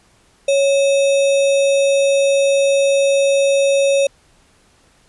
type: tone with sample-and-hold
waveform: sine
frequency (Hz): 554.4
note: C#5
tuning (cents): 0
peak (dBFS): -11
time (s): 0.48-4.07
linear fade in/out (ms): 5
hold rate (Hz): 3150
effects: pink hiss -54 dBFS RMS until 5.08 s + resampled to 24000 Hz